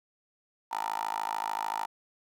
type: tone with high-pass filter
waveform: 10% pulse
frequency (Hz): 53.5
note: A1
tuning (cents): -48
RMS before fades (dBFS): -33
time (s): 0.71-1.86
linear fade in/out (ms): 10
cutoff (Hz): 920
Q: 9.6
effects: none